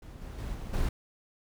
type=noise with level steps; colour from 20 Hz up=brown; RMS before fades=-45 / -41 / -36 / -39 / -29 dBFS; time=0.02-0.89 s; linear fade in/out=5 ms; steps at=0.21 / 0.38 / 0.54 / 0.73 s; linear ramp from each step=10 ms; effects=none